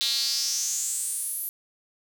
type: tone with high-pass filter sweep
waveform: square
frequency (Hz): 126.4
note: B2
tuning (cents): +41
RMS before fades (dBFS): -28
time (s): 0.01-1.49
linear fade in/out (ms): 0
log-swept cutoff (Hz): 3800 to 12000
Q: 5.5
effects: none